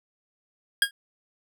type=tone with exponential decay; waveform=25% pulse; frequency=1630 Hz; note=G#6; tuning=33 cents flat; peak=-10 dBFS; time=0.82-0.91 s; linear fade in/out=2 ms; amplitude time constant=19 ms; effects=none